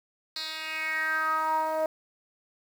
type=tone with band-pass filter sweep; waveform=10% pulse; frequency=315.3 Hz; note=D#4; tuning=23 cents sharp; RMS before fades=-29 dBFS; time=0.36-1.86 s; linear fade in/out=2 ms; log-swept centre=4200 to 640 Hz; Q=5.1; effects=8-bit